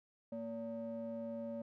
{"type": "ring-modulated tone", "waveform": "triangle", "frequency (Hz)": 170.1, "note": "F3", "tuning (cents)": -45, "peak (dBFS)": -35, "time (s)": [0.32, 1.62], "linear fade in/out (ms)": 5, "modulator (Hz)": 401, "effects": []}